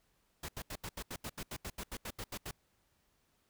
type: noise bursts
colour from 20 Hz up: pink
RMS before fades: -42 dBFS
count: 16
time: 0.43-2.511 s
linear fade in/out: 5 ms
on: 56 ms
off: 79 ms
effects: pink hiss -75 dBFS RMS until 3.49 s